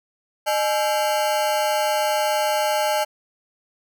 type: ring-modulated tone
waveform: 40% pulse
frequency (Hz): 729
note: F#5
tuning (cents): -26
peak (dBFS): -15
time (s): 0.46-3.05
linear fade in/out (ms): 20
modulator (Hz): 119
effects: none